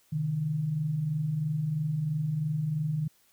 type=tone pair together; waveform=sine; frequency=130.98 / 154 Hz; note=C3 / D#3; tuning=+2 / -17 cents; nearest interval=minor third; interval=281 cents; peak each=-36 / -27 dBFS; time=0.12-3.08 s; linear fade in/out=10 ms; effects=white hiss -65 dBFS RMS until 3.32 s